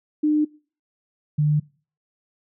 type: tone pair in turn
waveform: sine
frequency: 302.2 / 149.71 Hz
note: D4 / D3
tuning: +50 / +34 cents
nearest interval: octave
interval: 1216 cents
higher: first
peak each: -16 dBFS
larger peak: neither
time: 0.23-0.45 / 1.38-1.6 s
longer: neither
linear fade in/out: 10 ms
effects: noise-tail reverb RT60 0.4 s tail -23 dB re dry